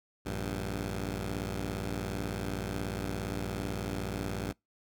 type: tone pair together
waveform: 10% pulse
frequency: 57.32 / 96.7 Hz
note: A#1 / G2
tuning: -28 / -23 cents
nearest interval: major sixth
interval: 905 cents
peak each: -28 dBFS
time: 0.25-4.53 s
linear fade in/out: 20 ms
effects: noise-tail reverb RT60 0.2 s tail -26 dB re dry